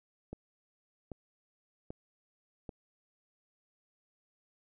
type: click train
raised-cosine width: 2 ms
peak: -28 dBFS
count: 4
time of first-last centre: 0.33-2.692 s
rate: 1.27 Hz
effects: none